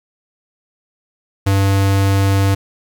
square tone, 98 Hz, G2, in tune, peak -12 dBFS, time 1.46-2.55 s, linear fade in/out 10 ms, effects 8-bit

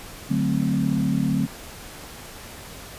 sine chord, D dominant seventh, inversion none, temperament equal, 146.83 / 185 / 220 / 261.6 Hz, D3 / F#3 / A3 / C4, 0 / 0 / 0 / 0 cents, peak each -25 dBFS, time 0.29-1.47 s, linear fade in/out 20 ms, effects pink hiss -40 dBFS RMS until 2.98 s + resampled to 32000 Hz

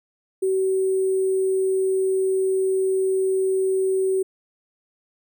sine tone with sample-and-hold, 380 Hz, F#4, 46 cents sharp, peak -18 dBFS, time 0.42-4.23 s, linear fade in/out 10 ms, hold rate 8820 Hz, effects none

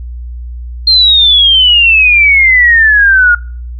sine exponential sweep, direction down, 4216 to 1418 Hz, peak -3 dBFS, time 0.87-3.35 s, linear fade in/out 5 ms, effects noise-tail reverb RT60 0.5 s tail -26 dB re dry + added 60 Hz sine -20 dBFS peak until 3.79 s

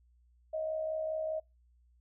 sine tone with amplitude modulation, 631 Hz, D#5, 24 cents sharp, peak -30 dBFS, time 0.53-1.4 s, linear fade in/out 10 ms, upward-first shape sine, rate 64.9 Hz, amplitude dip 50%, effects noise-tail reverb RT60 0.2 s tail -23 dB re dry + added 60 Hz sine -63 dBFS peak until 2 s

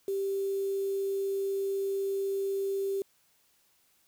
sine tone with quantisation, 392 Hz, G4, in tune, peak -28 dBFS, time 0.08-3.02 s, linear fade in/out 2 ms, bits 8, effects white hiss -68 dBFS RMS until 4.07 s

